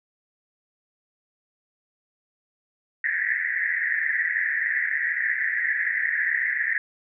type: band-pass noise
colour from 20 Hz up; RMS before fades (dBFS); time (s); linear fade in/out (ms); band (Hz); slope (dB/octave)
pink; -25; 3.04-6.78; 2; 1700 to 2000; 96
effects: none